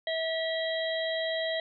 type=harmonic tone; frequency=648 Hz; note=E5; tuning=30 cents flat; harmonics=1 / 3 / 5 / 6; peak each=-30 / -35 / -37 / -38 dBFS; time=0.07-1.6 s; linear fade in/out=2 ms; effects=none